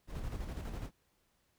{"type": "noise with tremolo", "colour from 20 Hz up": "brown", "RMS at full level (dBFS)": -39, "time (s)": [0.07, 0.91], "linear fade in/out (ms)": 50, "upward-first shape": "square", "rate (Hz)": 12, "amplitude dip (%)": 40, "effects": ["pink hiss -75 dBFS RMS until 1.58 s"]}